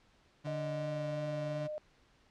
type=tone with vibrato; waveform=35% pulse; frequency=146.83 Hz; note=D3; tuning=in tune; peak=-36 dBFS; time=0.44-1.68 s; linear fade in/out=20 ms; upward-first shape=triangle; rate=2.8 Hz; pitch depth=10 cents each way
type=tone with pitch glide; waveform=sine; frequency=622.3 to 608.4 Hz; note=D#5 to D#5; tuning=0 to -39 cents; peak=-37 dBFS; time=0.47-1.78 s; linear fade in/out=0 ms; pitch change=-39 cents; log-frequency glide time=0.68-1.07 s
effects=pink hiss -67 dBFS RMS until 2.3 s + low-pass 5000 Hz 12 dB/octave